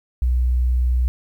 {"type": "tone", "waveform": "sine", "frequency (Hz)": 61.9, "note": "B1", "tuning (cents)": 5, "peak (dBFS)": -15, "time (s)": [0.22, 1.08], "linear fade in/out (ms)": 0, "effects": ["9-bit"]}